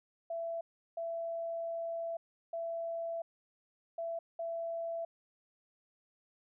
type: tone bursts at uneven times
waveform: sine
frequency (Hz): 668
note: E5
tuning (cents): +23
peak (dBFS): -35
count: 5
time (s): 0.3-0.61 / 0.97-2.17 / 2.53-3.22 / 3.98-4.19 / 4.39-5.05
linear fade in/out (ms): 5
effects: none